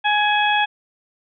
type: harmonic tone with a mistuned harmonic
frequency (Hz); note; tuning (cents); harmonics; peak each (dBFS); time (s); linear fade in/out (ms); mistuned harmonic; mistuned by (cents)
835; G#5; +9; 1 / 2 / 3 / 4; -18 / -21 / -23 / -24; 0.04-0.66; 20; 3; +25
effects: none